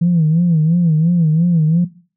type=tone with vibrato; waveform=sine; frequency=164.81 Hz; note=E3; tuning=in tune; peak=-9 dBFS; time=0.01-1.85 s; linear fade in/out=10 ms; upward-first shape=sine; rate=2.9 Hz; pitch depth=120 cents each way; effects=noise-tail reverb RT60 0.4 s tail -18 dB re dry + tanh soft clip ceiling -6 dBFS